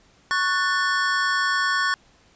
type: chord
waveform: square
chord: F# minor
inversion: second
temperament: just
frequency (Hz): 1110 / 1480 / 1776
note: C#6 / F#6 / A6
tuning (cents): +2 / 0 / +16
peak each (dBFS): -25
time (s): 0.31-1.94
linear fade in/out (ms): 0
effects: pink hiss -57 dBFS RMS until 2.35 s + resampled to 16000 Hz